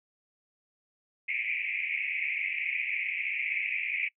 white band-pass noise, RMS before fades -32 dBFS, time 1.28-4.09 s, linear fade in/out 10 ms, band 2100 to 2500 Hz, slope 96 dB/octave, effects noise-tail reverb RT60 0.1 s tail -24 dB re dry

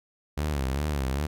sawtooth tone with vibrato, 70.4 Hz, C#2, 27 cents sharp, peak -22 dBFS, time 0.37-1.27 s, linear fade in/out 10 ms, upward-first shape sine, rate 2.5 Hz, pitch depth 140 cents each way, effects none

